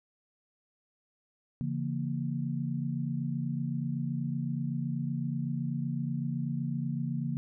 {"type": "chord", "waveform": "sine", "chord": "A# diminished", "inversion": "first", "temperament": "just", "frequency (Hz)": [139.85, 167.82, 233.1], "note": ["C#3", "E3", "A#3"], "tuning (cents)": [16, 31, 0], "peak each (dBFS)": [-33, -35, -35], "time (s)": [1.61, 7.37], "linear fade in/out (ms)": 0, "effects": []}